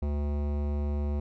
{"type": "tone with hard clipping", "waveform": "sine", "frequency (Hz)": 72.7, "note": "D2", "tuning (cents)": -17, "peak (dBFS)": -29, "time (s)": [0.02, 1.2], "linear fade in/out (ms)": 5, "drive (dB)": 17, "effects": []}